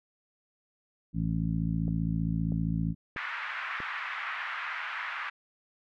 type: harmonic tone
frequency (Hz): 55.2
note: A1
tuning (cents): +6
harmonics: 1 / 2 / 3 / 4 / 5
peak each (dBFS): -35 / -35 / -29 / -36 / -37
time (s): 1.13-2.95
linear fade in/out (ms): 50
type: click train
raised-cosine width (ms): 2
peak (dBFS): -28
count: 4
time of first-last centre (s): 1.88-3.803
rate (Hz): 1.56
type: band-pass noise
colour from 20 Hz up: white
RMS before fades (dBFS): -36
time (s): 3.16-5.3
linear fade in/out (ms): 10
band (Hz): 1100 to 2100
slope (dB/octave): 24
effects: none